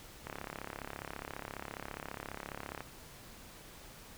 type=click train; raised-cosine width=0.5 ms; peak=-25 dBFS; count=89; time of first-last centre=0.27-2.806 s; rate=34.7 Hz; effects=pink hiss -53 dBFS RMS until 4.17 s